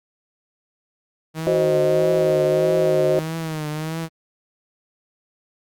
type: tone with vibrato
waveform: sawtooth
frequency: 157.3 Hz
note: D#3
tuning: 19 cents sharp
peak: -21 dBFS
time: 1.34-4.09 s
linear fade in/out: 50 ms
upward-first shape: triangle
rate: 1.6 Hz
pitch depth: 83 cents each way
type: chord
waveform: sine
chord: C diminished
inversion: second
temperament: equal with one note detuned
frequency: 372.1 / 523.3 / 622.3 Hz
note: Gb4 / C5 / Eb5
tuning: +10 / 0 / 0 cents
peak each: -20 dBFS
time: 1.47-3.19 s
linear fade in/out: 0 ms
effects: Opus 48 kbps